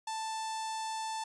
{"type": "tone with notch filter", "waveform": "sawtooth", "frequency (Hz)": 883, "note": "A5", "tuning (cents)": 6, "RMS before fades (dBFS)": -37, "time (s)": [0.07, 1.24], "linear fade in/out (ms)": 5, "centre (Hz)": 2100, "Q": 0.96, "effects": ["resampled to 22050 Hz"]}